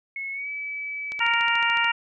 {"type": "tone with pitch glide", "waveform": "sine", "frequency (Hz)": [2186, 2295], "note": ["C#7", "D7"], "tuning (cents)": [-25, -40], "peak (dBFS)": -29, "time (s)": [0.16, 1.35], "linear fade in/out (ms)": 2, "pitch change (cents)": 85, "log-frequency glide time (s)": [0.32, 0.49]}
{"type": "click train", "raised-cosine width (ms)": 0.2, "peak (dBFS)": -20, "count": 11, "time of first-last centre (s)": [1.12, 1.845], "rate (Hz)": 13.8}
{"type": "harmonic tone", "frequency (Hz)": 466, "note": "A#4", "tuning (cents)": -1, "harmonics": [2, 3, 4, 5, 6], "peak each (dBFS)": [-26, -26, -26, -26, -26], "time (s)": [1.2, 1.92], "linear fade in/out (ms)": 10}
{"effects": []}